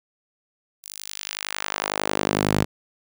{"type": "tone with high-pass filter sweep", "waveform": "sawtooth", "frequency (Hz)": 51, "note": "G#1", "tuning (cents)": -31, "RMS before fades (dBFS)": -26, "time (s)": [0.83, 2.65], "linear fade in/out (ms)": 20, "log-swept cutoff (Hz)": [8200, 120], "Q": 0.87, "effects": []}